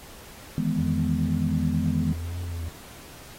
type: chord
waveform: sine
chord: E major seventh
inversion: third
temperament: equal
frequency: 155.56 / 164.81 / 207.7 / 246.9 Hz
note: D#3 / E3 / G#3 / B3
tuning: 0 / 0 / 0 / 0 cents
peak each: -28 dBFS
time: 0.58-2.13 s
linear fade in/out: 0 ms
type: tone with vibrato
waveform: triangle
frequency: 85.4 Hz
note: F2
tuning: 38 cents flat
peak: -27 dBFS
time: 0.78-2.69 s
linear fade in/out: 5 ms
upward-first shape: triangle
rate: 2 Hz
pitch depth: 65 cents each way
effects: pink hiss -46 dBFS RMS until 3.38 s + AAC 48 kbps